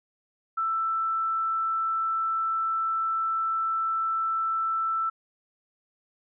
sine tone, 1327 Hz, E6, 11 cents sharp, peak -24 dBFS, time 0.57-5.1 s, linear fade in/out 10 ms, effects none

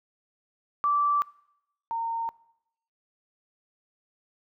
sine tone pair in turn, 1164 / 917 Hz, D6 / A#5, -16 / -29 cents, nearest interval major third, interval 413 cents, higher first, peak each -21 / -27 dBFS, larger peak first, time 0.84-1.22 / 1.91-2.29 s, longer neither, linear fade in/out 0 ms, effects noise-tail reverb RT60 0.8 s tail -22 dB re dry

